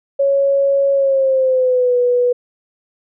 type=tone with pitch glide; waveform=sine; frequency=554 to 490.7 Hz; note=C#5 to B4; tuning=-1 to -11 cents; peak=-11 dBFS; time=0.19-2.33 s; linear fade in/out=10 ms; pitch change=-210 cents; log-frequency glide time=0.93-1.97 s; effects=none